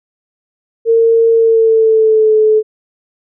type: tone with pitch glide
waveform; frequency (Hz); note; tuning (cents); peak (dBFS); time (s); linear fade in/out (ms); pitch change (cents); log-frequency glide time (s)
sine; 456.6 to 432.2; A#4 to A4; -36 to -31; -6; 0.85-2.63; 50; -95; 1.32-2.35
effects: none